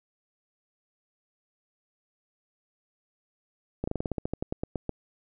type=slowing click train; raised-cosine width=2 ms; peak=-16 dBFS; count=15; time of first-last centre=3.84-4.893 s; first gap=35 ms; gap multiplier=1.11; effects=none